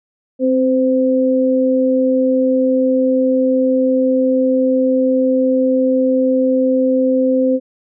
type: tone pair together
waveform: sine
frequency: 261.6 / 515.8 Hz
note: C4 / C5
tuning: 0 / -25 cents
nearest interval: octave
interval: 1175 cents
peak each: -14 dBFS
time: 0.39-7.6 s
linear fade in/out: 50 ms
effects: none